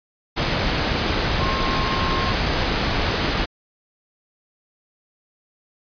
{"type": "tone in noise", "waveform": "sine", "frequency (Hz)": 1067, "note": "C6", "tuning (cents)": 34, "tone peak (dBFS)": -26, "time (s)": [1.39, 2.33], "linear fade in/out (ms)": 20, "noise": "pink", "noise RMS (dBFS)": -21, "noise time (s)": [0.36, 3.46], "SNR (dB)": -8, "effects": ["resampled to 11025 Hz"]}